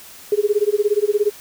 sine tone with tremolo, 415.3 Hz, G#4, in tune, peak -11 dBFS, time 0.32-1.31 s, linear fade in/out 2 ms, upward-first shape sine, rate 17 Hz, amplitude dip 100%, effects white hiss -41 dBFS RMS until 1.4 s

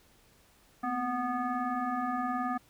sine tone with frequency modulation, 740 Hz, F#5, in tune, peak -29 dBFS, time 0.83-2.58 s, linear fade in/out 10 ms, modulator 487 Hz, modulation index 1.4, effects pink hiss -63 dBFS RMS until 2.69 s

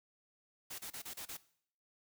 white noise bursts, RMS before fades -45 dBFS, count 6, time 0.7-1.372 s, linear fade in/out 10 ms, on 87 ms, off 30 ms, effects noise-tail reverb RT60 0.6 s tail -18 dB re dry

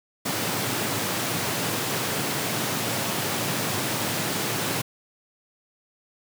pink high-pass noise, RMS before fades -27 dBFS, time 0.25-4.82 s, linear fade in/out 10 ms, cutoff 100 Hz, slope 96 dB/octave, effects none

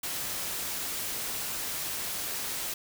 white noise, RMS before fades -34 dBFS, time 0.03-2.74 s, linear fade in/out 5 ms, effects none

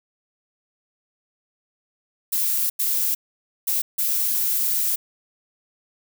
violet noise bursts at uneven times, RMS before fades -22 dBFS, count 4, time 2.32-2.7 / 2.79-3.15 / 3.67-3.82 / 3.98-4.96 s, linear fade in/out 10 ms, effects none

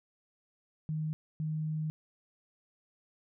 sine tone bursts at uneven times, 155.56 Hz, D#3, in tune, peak -31 dBFS, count 2, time 0.89-1.13 / 1.4-1.9 s, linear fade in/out 0 ms, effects none

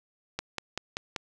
click train, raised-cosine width 0.2 ms, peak -14 dBFS, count 5, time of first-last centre 0.39-1.162 s, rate 5.18 Hz, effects none

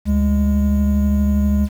triangle tone pair together, 72.48 / 205 Hz, D2 / G#3, -22 / -22 cents, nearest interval octave + tritone, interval 1800 cents, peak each -14 dBFS, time 0.05-1.69 s, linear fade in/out 50 ms, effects 7-bit

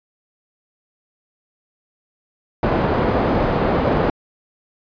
white low-pass noise, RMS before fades -18 dBFS, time 2.63-4.1 s, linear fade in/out 2 ms, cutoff 650 Hz, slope 12 dB/octave, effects resampled to 11025 Hz

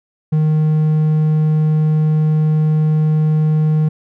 triangle tone, 154.7 Hz, D#3, 10 cents flat, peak -9 dBFS, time 0.32-3.89 s, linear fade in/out 10 ms, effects none

